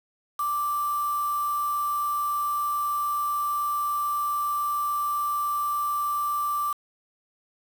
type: tone with quantisation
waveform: sine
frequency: 1174.7 Hz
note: D6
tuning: in tune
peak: -24 dBFS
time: 0.39-6.73 s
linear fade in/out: 5 ms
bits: 6
effects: none